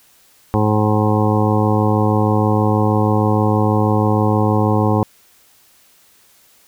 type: harmonic tone with a mistuned harmonic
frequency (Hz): 106.3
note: G#2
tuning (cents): +41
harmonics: 1 / 2 / 3 / 4 / 5 / 7 / 8 / 9 / 10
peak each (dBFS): -16 / -19 / -21 / -22 / -23 / -24 / -25 / -26 / -26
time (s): 0.54-5.03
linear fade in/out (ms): 0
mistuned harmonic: 7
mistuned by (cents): +24
effects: white hiss -52 dBFS RMS until 6.67 s